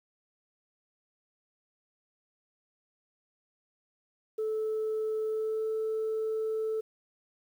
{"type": "tone with pitch glide", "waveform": "sine", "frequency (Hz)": [435.8, 439.3], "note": ["A4", "A4"], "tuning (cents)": [-17, -3], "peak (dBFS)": -27, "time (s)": [4.38, 6.81], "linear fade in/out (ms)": 10, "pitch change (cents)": 14, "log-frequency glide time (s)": [5.23, 5.66], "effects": ["tanh soft clip ceiling -26 dBFS", "10-bit"]}